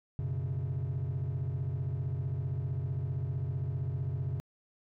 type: chord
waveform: triangle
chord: F# suspended fourth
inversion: none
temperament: just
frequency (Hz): 92.5 / 123.33 / 138.75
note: F#2 / B2 / C#3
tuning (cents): 0 / -2 / +2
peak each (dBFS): -34 / -33 / -32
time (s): 0.19-4.4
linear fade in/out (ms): 0
effects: tanh soft clip ceiling -24 dBFS